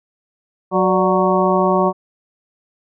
harmonic tone with a mistuned harmonic, 185 Hz, F#3, in tune, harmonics 1 / 2 / 3 / 4 / 5 / 6, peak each -19 / -18 / -19 / -21 / -21 / -20 dBFS, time 0.71-1.93 s, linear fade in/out 50 ms, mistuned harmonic 3, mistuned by +82 cents, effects none

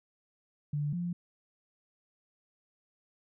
sine tone pair in turn, 146.8 / 174.58 Hz, D3 / F3, 0 / 0 cents, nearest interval minor third, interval 300 cents, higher second, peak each -29 / -31 dBFS, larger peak first, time 0.73-0.93 / 0.93-1.13 s, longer neither, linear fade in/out 5 ms, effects none

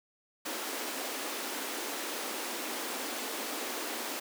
pink high-pass noise, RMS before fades -37 dBFS, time 0.45-4.2 s, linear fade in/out 10 ms, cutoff 250 Hz, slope 48 dB/octave, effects none

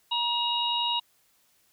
harmonic tone, 951 Hz, A#5, 34 cents sharp, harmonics 1 / 3 / 4, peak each -29 / -29 / -29 dBFS, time 0.11-1 s, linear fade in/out 10 ms, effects white hiss -66 dBFS RMS until 1.72 s

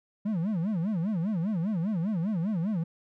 triangle tone with vibrato, 189 Hz, F#3, 37 cents sharp, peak -24 dBFS, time 0.25-2.84 s, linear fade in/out 10 ms, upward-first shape sine, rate 5 Hz, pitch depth 280 cents each way, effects none

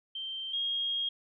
sine tone pair in turn, 3136 / 3256 Hz, G7 / G#7, 0 / -35 cents, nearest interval minor second, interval 65 cents, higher second, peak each -35 / -29 dBFS, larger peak second, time 0.15-0.53 / 0.53-1.09 s, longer second, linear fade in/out 5 ms, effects none

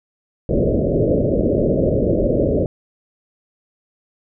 white low-pass noise, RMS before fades -17 dBFS, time 0.49-2.66 s, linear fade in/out 2 ms, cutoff 610 Hz, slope 96 dB/octave, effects none

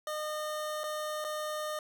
25% pulse tone with dropouts, 610 Hz, D#5, 34 cents flat, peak -30 dBFS, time 0.07-1.79 s, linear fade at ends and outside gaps 2 ms, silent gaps 0.835-0.839 / 1.243-1.247 s, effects none

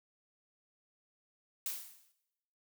blue noise with exponential decay, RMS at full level -35 dBFS, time 1.66-2.12 s, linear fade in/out 1 ms, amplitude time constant 100 ms, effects noise-tail reverb RT60 0.9 s tail -17 dB re dry

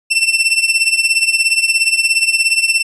sawtooth tone with tremolo, 2689 Hz, E7, 34 cents sharp, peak -4 dBFS, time 0.1-2.83 s, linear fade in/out 20 ms, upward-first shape triangle, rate 17 Hz, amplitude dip 85%, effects resampled to 24000 Hz

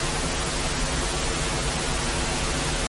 pink noise with comb filter, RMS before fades -25 dBFS, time 0-2.87 s, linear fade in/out 2 ms, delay 10 ms, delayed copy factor -0.9, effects MP3 48 kbps

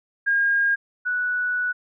sine tone pair in turn, 1620 / 1476.6 Hz, G#6 / F#6, -43 / -4 cents, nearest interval major second, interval 161 cents, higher first, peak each -17 / -21 dBFS, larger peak first, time 0.26-0.76 / 1.05-1.73 s, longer second, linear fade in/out 20 ms, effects none

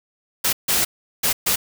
white noise bursts at uneven times, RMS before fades -19 dBFS, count 4, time 0.44-0.53 / 0.68-0.85 / 1.23-1.33 / 1.46-1.56 s, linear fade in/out 10 ms, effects none

